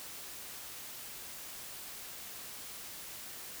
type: silence
effects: white hiss -46 dBFS RMS until 3.6 s